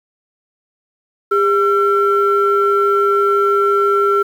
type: tone pair together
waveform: sine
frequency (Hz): 402.2 / 1353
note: G4 / E6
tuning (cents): +44 / +45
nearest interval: octave + major sixth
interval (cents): 2101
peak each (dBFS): -13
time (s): 1.31-4.23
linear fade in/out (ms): 10
effects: tanh soft clip ceiling -4 dBFS + 7-bit